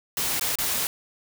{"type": "noise with dropouts", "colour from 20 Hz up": "white", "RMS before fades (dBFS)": -26, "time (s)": [0.17, 0.87], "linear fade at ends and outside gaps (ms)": 1, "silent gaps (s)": [[0.396, 0.411], [0.555, 0.586]], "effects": []}